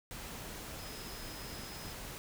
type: tone in noise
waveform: sine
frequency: 5090 Hz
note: D#8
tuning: 39 cents sharp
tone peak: -52 dBFS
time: 0.79-1.93 s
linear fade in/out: 0 ms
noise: pink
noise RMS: -45 dBFS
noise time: 0.11-2.18 s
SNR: -10 dB
effects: none